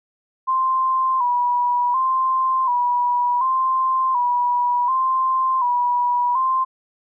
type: tone with vibrato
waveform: sine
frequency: 1009 Hz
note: B5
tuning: 37 cents sharp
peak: -16 dBFS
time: 0.47-6.65 s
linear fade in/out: 20 ms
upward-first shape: square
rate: 0.68 Hz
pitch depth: 62 cents each way
effects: none